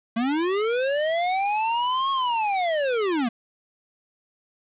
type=linear two-way sweep; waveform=square; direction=up then down; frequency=220 to 1100 to 220 Hz; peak=-22 dBFS; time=0.16-3.29 s; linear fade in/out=10 ms; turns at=2.11 s; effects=resampled to 8000 Hz + 8-bit